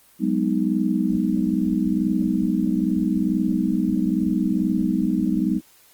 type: chord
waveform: sine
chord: G# minor seventh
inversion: third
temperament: just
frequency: 186.89 / 207.7 / 249.2 / 311.5 Hz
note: F#3 / G#3 / B3 / D#4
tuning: +18 / 0 / +16 / +2 cents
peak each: -24 dBFS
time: 0.19-5.61 s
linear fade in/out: 50 ms
effects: white hiss -54 dBFS RMS until 5.93 s + Opus 24 kbps